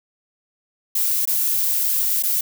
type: noise with dropouts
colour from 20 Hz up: violet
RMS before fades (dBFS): -20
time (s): 0.95-2.41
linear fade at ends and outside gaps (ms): 5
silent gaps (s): 1.254-1.274 / 2.226-2.234
effects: none